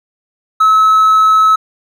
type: tone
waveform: triangle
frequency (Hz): 1293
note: E6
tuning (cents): -34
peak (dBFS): -3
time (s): 0.6-1.56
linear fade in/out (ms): 10
effects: tanh soft clip ceiling 0 dBFS